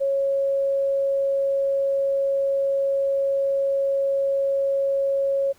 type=tone; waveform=sine; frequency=550 Hz; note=C#5; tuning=14 cents flat; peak=-19 dBFS; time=0-5.53 s; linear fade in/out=20 ms; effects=pink hiss -57 dBFS RMS until 5.58 s